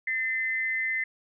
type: tone pair together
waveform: sine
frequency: 1796.1 / 2060 Hz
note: A6 / C7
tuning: +35 / -28 cents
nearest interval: major second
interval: 237 cents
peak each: -31 / -27 dBFS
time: 0.07-1.04 s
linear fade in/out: 5 ms
effects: none